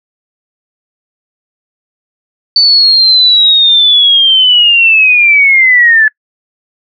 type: linear sweep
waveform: sine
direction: down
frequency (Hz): 4538 to 1715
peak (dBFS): -3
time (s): 2.56-6.08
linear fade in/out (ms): 2
effects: noise-tail reverb RT60 0.1 s tail -25 dB re dry